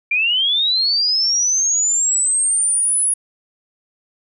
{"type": "linear sweep", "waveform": "sine", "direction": "up", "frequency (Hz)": [2349, 10420], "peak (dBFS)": -14, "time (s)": [0.11, 3.14], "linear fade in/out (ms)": 5, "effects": []}